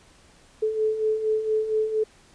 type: beating tone pair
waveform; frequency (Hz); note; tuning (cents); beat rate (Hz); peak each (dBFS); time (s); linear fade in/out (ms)
sine; 431.1 / 435.4; A4 / A4; -35 / -18; 4.3; -29 / -22; 0.62-2.04; 10
effects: pink hiss -55 dBFS RMS until 2.34 s + resampled to 22050 Hz